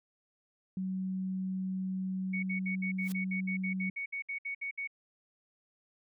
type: tone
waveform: sine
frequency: 188 Hz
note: F#3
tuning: 28 cents sharp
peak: -32 dBFS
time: 0.77-3.9 s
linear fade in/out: 2 ms
type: tone bursts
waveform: sine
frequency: 2228 Hz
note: C#7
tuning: 8 cents sharp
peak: -34 dBFS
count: 16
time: 2.33-4.875 s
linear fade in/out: 10 ms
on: 100 ms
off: 63 ms
type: noise with exponential growth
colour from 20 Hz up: white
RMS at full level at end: -42 dBFS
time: 2.98-3.12 s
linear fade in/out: 0 ms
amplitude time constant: 29 ms
effects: none